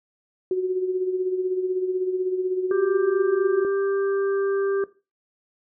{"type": "tone with tremolo", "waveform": "sine", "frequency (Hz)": 370, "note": "F#4", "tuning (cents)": 0, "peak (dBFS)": -18, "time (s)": [0.51, 3.65], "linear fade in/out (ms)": 2, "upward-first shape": "sine", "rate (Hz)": 16, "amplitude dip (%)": 50}
{"type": "harmonic tone", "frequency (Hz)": 394, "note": "G4", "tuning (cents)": 9, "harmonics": [1, 3, 4], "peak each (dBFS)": [-21, -35, -36], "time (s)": [2.71, 4.84], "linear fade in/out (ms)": 2}
{"effects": ["noise-tail reverb RT60 0.3 s tail -17 dB re dry"]}